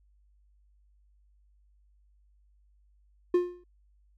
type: tone with exponential decay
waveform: triangle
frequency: 355 Hz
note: F4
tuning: 28 cents sharp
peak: -16 dBFS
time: 3.34-3.64 s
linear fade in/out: 5 ms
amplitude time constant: 64 ms
effects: added 50 Hz sine -61 dBFS peak until 4.17 s